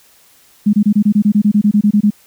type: tone bursts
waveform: sine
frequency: 207.7 Hz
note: G#3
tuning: in tune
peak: -7 dBFS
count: 15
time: 0.66-2.105 s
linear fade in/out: 10 ms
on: 73 ms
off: 25 ms
effects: white hiss -49 dBFS RMS until 2.26 s